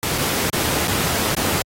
pink noise with dropouts, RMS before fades -21 dBFS, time 0.03-1.62 s, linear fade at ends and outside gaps 0 ms, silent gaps 0.179-0.183 / 0.499-0.53 / 0.874-0.88 / 1.349-1.367 s, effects high-pass 80 Hz 12 dB/octave + AAC 48 kbps

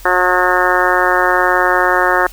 harmonic tone, 181.1 Hz, F#3, 37 cents flat, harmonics 2 / 3 / 4 / 5 / 6 / 7 / 8 / 9 / 10, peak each -19 / -19 / -19 / -19 / -19 / -19 / -19 / -19 / -19 dBFS, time 0.05-2.27 s, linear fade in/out 5 ms, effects added 40 Hz sine -34 dBFS peak until 2.32 s + white hiss -40 dBFS RMS until 2.32 s

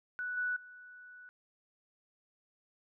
sine tone with level steps, 1480 Hz, F#6, in tune, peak -35 / -31 / -50 dBFS, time 0.19-1.29 s, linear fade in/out 0 ms, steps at 0.37 / 0.56 s, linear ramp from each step 5 ms, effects none

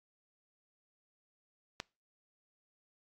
click, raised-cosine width 0.2 ms, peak -19 dBFS, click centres 1.801 s, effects noise-tail reverb RT60 0.3 s tail -25 dB re dry + AAC 48 kbps

